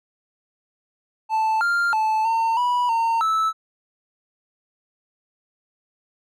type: tone with pitch steps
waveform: triangle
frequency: 879 / 1396 / 873 / 907 / 979 / 914 / 1310 Hz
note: A5 / F6 / A5 / A#5 / B5 / A#5 / E6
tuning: -2 / -1 / -14 / -48 / -15 / -34 / -11 cents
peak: -16 dBFS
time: 1.29-3.53 s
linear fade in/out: 50 ms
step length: 320 ms
effects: none

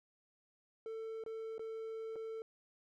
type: tone with dropouts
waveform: triangle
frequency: 445.9 Hz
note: A4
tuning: 23 cents sharp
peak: -39 dBFS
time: 0.86-2.42 s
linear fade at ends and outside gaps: 1 ms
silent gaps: 1.238-1.262 / 1.581-1.594 / 2.158-2.162 s
effects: none

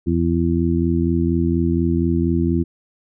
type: harmonic tone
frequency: 84.2 Hz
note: E2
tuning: 37 cents sharp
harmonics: 1 / 2 / 3 / 4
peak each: -21 / -21 / -21 / -21 dBFS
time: 0.06-2.64 s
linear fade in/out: 20 ms
effects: none

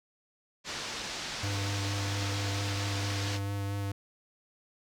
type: low-pass noise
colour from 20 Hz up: white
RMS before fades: -38 dBFS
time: 0.64-3.4 s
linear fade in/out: 50 ms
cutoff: 5900 Hz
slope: 24 dB/octave
type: tone with vibrato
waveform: square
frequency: 100 Hz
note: G2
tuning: 35 cents sharp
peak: -32 dBFS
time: 1.43-3.92 s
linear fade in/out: 5 ms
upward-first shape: sine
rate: 4.4 Hz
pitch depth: 13 cents each way
effects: none

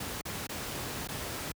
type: noise with dropouts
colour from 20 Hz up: pink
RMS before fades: -37 dBFS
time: 0-1.52 s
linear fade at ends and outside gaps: 5 ms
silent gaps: 0.214-0.252 / 0.47-0.491 / 1.075-1.086 s
effects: high-pass 60 Hz 12 dB/octave

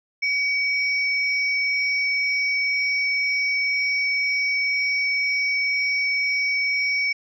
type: tone pair together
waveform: sine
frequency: 2266 / 5401 Hz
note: C#7 / E8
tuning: +37 / +41 cents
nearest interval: octave + minor third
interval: 1504 cents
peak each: -20 / -30 dBFS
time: 0.22-7.13 s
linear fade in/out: 10 ms
effects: none

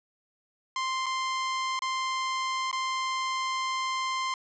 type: tone with dropouts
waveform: sawtooth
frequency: 1046.5 Hz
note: C6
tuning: in tune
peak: -24 dBFS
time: 0.76-4.34 s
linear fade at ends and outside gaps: 2 ms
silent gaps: 1.06-1.064 / 1.792-1.82 / 2.714-2.728 s
effects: resampled to 16000 Hz + 10-bit

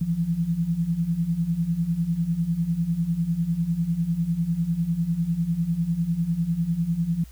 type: beating tone pair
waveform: sine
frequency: 161.8 / 171.8 Hz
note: E3 / F3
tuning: -32 / -28 cents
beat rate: 10 Hz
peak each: -27 / -23 dBFS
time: 0.01-7.24 s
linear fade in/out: 5 ms
effects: added 60 Hz sine -42 dBFS peak until 7.31 s + white hiss -55 dBFS RMS until 7.31 s

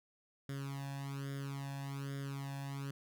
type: tone with flanger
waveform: sawtooth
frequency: 138.59 Hz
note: C#3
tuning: in tune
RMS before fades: -42 dBFS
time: 0.49-2.91 s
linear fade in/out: 2 ms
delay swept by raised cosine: 0.58 to 1.17 ms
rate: 1.2 Hz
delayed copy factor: +0.9
effects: none

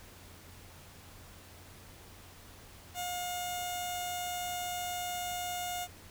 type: tone with notch filter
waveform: 15% pulse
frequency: 715 Hz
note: F5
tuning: 41 cents sharp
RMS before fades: -37 dBFS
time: 2.94-5.88 s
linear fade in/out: 50 ms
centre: 1700 Hz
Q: 0.7
effects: added 89 Hz sine -56 dBFS peak until 6.1 s + pink hiss -54 dBFS RMS until 6.1 s

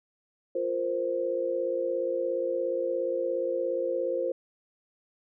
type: chord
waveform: sine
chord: F suspended fourth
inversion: none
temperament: equal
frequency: 349.2 / 466.2 / 523.3 Hz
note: F4 / Bb4 / C5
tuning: 0 / 0 / 0 cents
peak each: -33 / -33 / -28 dBFS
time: 0.55-4.32 s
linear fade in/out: 5 ms
effects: none

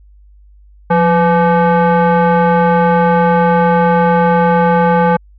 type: tone with frequency modulation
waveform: sine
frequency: 176.7 Hz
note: F3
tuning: 21 cents sharp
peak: -6 dBFS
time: 0.9-5.17 s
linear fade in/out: 10 ms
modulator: 678 Hz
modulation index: 1.4
effects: tanh soft clip ceiling -5 dBFS + added 50 Hz sine -40 dBFS peak until 5.38 s

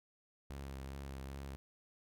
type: tone with vibrato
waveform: sawtooth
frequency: 68 Hz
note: C#2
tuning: 33 cents flat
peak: -40 dBFS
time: 0.5-1.56 s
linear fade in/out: 0 ms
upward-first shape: triangle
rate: 2.5 Hz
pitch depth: 36 cents each way
effects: none

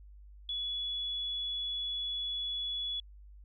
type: tone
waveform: sine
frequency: 3400 Hz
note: G#7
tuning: 40 cents sharp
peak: -33 dBFS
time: 0.49-3 s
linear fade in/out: 2 ms
effects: added 50 Hz sine -50 dBFS peak until 3.44 s

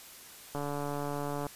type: click train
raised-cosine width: 1 ms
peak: -22 dBFS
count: 133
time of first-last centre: 0.55-1.467 s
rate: 144 Hz
effects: white hiss -50 dBFS RMS until 1.55 s + resampled to 32000 Hz

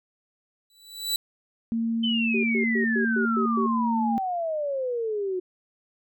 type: tone with exponential growth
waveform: sawtooth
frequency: 3951 Hz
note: B7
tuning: in tune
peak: -18 dBFS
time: 0.7-1.16 s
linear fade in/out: 2 ms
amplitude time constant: 100 ms
type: tone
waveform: sine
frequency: 228.6 Hz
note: A#3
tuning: 34 cents flat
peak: -23 dBFS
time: 1.72-4.18 s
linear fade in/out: 0 ms
type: exponential sweep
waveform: sine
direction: down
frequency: 3079 to 359.7 Hz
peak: -25 dBFS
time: 2.03-5.4 s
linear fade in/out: 10 ms
type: tone bursts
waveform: sine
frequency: 387.4 Hz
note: G4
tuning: 20 cents flat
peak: -26 dBFS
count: 7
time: 2.34-3.665 s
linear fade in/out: 5 ms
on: 95 ms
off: 110 ms
effects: none

